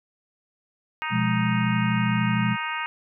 harmonic tone, 311.7 Hz, D#4, 3 cents sharp, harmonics 3 / 4 / 5 / 6 / 7 / 8 / 9, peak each -32 / -33 / -34 / -35 / -35 / -36 / -37 dBFS, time 1.02-2.86 s, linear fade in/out 0 ms
sine chord, F diminished, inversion second, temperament equal, 123.47 / 174.61 / 207.7 Hz, Cb3 / F3 / Ab3, 0 / 0 / 0 cents, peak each -25 / -27 / -24 dBFS, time 1.1-2.57 s, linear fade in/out 50 ms
effects none

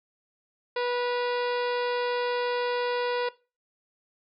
harmonic tone with a mistuned harmonic, 488.6 Hz, B4, 19 cents flat, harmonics 1 / 2 / 3 / 4 / 5 / 6 / 7 / 8 / 9 / 10, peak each -27 / -33 / -37 / -39 / -41 / -43 / -44 / -45 / -46 / -47 dBFS, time 0.76-3.29 s, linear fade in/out 5 ms, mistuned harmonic 6, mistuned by -84 cents, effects noise-tail reverb RT60 0.3 s tail -19 dB re dry

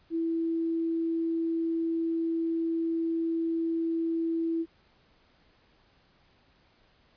sine tone, 329.6 Hz, E4, in tune, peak -26 dBFS, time 0.1-4.66 s, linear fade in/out 50 ms, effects pink hiss -64 dBFS RMS until 7.16 s + resampled to 11025 Hz

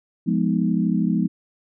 sine chord, F half-diminished seventh, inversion none, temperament equal, 174.61 / 207.7 / 246.9 / 311.1 Hz, F3 / Ab3 / Cb4 / Eb4, 0 / 0 / 0 / 0 cents, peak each -22 / -22 / -24 / -27 dBFS, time 0.26-1.28 s, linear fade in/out 20 ms, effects none

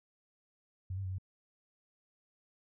sine tone with pitch steps, 92.9 / 97.4 / 93.1 / 94.4 Hz, F#2 / G2 / F#2 / F#2, +7 / -11 / +11 / +35 cents, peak -35 dBFS, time 0.9-1.184 s, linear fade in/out 5 ms, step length 71 ms, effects none

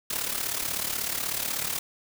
white noise with amplitude modulation, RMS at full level -27 dBFS, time 0.1-1.79 s, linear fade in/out 5 ms, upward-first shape sine, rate 36.3 Hz, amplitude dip 70%, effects none

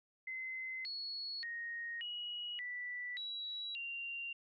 sine tone with pitch steps, 2054 / 4363 / 1867 / 2908 / 1969 / 3899 / 2771 Hz, C7 / C#8 / A#6 / F#7 / B6 / B7 / F7, -33 / -28 / +2 / -31 / -6 / -23 / -14 cents, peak -40 dBFS, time 0.27-4.33 s, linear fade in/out 5 ms, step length 580 ms, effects none

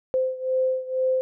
sine beating tone pair, 517 / 519.1 Hz, C5 / C5, -21 / -14 cents, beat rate 2.1 Hz, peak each -23 / -26 dBFS, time 0.14-1.21 s, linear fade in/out 0 ms, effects none

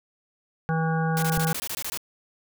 harmonic tone, 161.6 Hz, E3, 34 cents flat, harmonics 1 / 3 / 5 / 7 / 9 / 10, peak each -23 / -32 / -30 / -37 / -33 / -39 dBFS, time 0.69-1.53 s, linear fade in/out 0 ms
white noise bursts, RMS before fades -31 dBFS, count 11, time 1.17-1.974 s, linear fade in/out 0 ms, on 54 ms, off 21 ms
click, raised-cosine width 5 ms, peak -18 dBFS, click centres 1.376 s
effects none

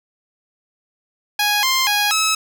10% pulse tone with pitch steps, 829 / 1051 / 826 / 1293 Hz, G#5 / C6 / G#5 / E6, -3 / +7 / -10 / -34 cents, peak -7 dBFS, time 1.39-2.35 s, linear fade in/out 5 ms, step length 240 ms, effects none

